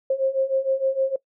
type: beating tone pair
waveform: sine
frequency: 530 / 536.5 Hz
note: C5 / C5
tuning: +22 / +43 cents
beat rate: 6.5 Hz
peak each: -24 / -21 dBFS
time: 0.1-1.16 s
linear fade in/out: 5 ms
effects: noise-tail reverb RT60 0.1 s tail -21 dB re dry